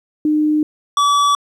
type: tone pair in turn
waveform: sine / square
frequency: 303.9 / 1147.4 Hz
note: D#4 / D6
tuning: -41 / -41 cents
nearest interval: octave + major seventh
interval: 2300 cents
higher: second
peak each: -12 / -12 dBFS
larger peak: neither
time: 0.25-0.63 / 0.97-1.35 s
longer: neither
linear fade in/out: 2 ms
effects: low-pass 7000 Hz 12 dB/octave + 9-bit